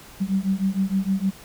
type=beating tone pair; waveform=sine; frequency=189.7 / 196.2 Hz; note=F#3 / G3; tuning=+43 / +2 cents; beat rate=6.5 Hz; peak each=-23 dBFS; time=0.2-1.31 s; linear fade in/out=20 ms; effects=pink hiss -45 dBFS RMS until 1.44 s